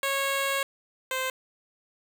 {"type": "tone pair in turn", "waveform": "10% pulse", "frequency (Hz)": [549, 519.6], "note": ["C#5", "C5"], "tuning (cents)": [-17, -12], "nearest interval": "minor second", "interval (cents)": 95, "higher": "first", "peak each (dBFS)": [-17, -19], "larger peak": "first", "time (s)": [[0.03, 0.63], [1.11, 1.3]], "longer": "first", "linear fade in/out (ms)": 2, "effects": ["9-bit"]}